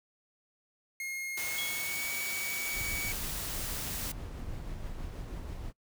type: tone with pitch glide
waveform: 45% pulse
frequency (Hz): 2145 to 2263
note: C7 to C#7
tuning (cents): +42 to +35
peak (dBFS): -35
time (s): 1-3.12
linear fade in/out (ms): 2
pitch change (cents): +93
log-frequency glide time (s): 1.4-2.07
type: noise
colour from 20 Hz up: white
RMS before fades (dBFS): -38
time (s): 1.37-4.12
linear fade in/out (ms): 5
type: tone with exponential decay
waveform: sine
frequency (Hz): 3322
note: G#7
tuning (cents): 0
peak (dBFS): -33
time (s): 1.58-2.09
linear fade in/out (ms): 1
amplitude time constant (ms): 110
type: noise with tremolo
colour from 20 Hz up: brown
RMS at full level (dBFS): -39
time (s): 2.73-5.73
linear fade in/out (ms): 50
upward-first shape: sine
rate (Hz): 6.2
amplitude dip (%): 25
effects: noise-tail reverb RT60 0.1 s tail -23 dB re dry